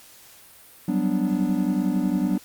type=chord; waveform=triangle; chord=G major seventh; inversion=third; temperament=equal; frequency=185 / 196 / 246.9 / 293.7 Hz; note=F#3 / G3 / B3 / D4; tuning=0 / 0 / 0 / 0 cents; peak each=-24 dBFS; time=0.88-2.38 s; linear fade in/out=5 ms; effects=white hiss -49 dBFS RMS until 2.44 s + Opus 48 kbps